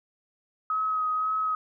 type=tone with vibrato; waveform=sine; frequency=1269 Hz; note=D#6; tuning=34 cents sharp; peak=-24 dBFS; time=0.7-1.55 s; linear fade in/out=2 ms; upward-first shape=sine; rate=1.9 Hz; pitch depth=18 cents each way; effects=none